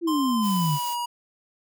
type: exponential sweep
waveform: sine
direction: down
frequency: 349.2 to 140 Hz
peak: -21 dBFS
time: 0.01-0.79 s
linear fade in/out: 50 ms
type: tone with pitch glide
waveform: square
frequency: 1046.5 to 959.6 Hz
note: C6 to A#5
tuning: 0 to +50 cents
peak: -27 dBFS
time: 0.07-1.06 s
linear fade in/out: 10 ms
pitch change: -150 cents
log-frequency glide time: 0.28-0.91 s
type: noise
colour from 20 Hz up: blue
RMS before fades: -36 dBFS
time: 0.41-0.97 s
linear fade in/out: 50 ms
effects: none